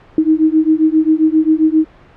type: beating tone pair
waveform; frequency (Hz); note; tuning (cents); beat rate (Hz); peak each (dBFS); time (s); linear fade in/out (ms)
sine; 311.1 / 318.6; D#4 / D#4; 0 / +41; 7.5; -12; 0.18-1.85; 2
effects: pink hiss -44 dBFS RMS until 2.16 s + low-pass 2000 Hz 12 dB/octave